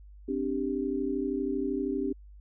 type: chord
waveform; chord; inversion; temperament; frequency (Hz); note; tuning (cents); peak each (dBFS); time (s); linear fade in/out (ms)
sine; C suspended second; none; just; 261.6 / 294.3 / 392.4; C4 / D4 / G4; 0 / +4 / +2; -32; 0.28-2.13; 10
effects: added 50 Hz sine -47 dBFS peak until 2.4 s